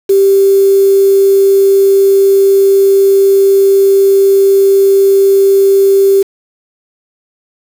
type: tone with quantisation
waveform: sine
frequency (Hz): 392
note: G4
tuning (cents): 0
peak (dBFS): -4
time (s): 0.09-6.23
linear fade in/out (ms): 10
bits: 4
effects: none